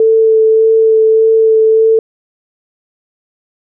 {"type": "tone with vibrato", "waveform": "sine", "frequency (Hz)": 443.1, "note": "A4", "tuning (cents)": 12, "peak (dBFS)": -5, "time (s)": [0, 1.99], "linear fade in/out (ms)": 2, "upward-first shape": "sine", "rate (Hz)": 1.7, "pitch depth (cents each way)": 11, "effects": []}